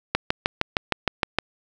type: click train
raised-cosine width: 0.3 ms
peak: -3 dBFS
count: 9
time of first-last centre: 0.15-1.386 s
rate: 6.47 Hz
effects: none